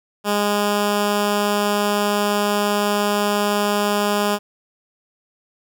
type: tone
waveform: 10% pulse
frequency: 205.8 Hz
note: G#3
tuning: 16 cents flat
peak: -9 dBFS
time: 0.24-4.39 s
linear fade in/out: 50 ms
effects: none